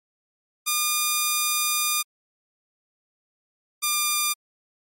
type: tone pair in turn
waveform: 5% pulse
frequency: 1210 / 1198.2 Hz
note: D#6 / D6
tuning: -49 / +34 cents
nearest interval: unison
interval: 17 cents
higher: first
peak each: -9 dBFS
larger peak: neither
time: 0.66-2.03 / 3.82-4.34 s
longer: first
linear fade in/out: 20 ms
effects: MP3 64 kbps